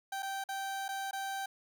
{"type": "tone with dropouts", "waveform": "30% pulse", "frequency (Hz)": 780, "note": "G5", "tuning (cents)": -9, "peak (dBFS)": -33, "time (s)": [0.12, 1.46], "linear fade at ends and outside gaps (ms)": 5, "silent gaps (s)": [[0.224, 0.228], [0.44, 0.488], [0.882, 0.888], [1.111, 1.13]], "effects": []}